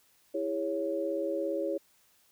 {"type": "chord", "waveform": "sine", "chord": "C# minor", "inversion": "first", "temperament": "equal with one note detuned", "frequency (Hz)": [329.6, 406.8, 554.4], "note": ["E4", "G#4", "C#5"], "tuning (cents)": [0, -36, 0], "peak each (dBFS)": [-34, -35, -32], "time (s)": [0.34, 1.78], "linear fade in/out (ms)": 10, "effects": ["white hiss -66 dBFS RMS until 2.31 s"]}